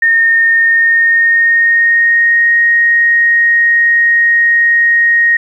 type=tone with pitch glide; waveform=sine; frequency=1833 to 1869.4 Hz; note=A#6 to A#6; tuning=-30 to +4 cents; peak=-6 dBFS; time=0.02-5.37 s; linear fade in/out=5 ms; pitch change=+34 cents; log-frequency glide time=0.55-2.58 s; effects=8-bit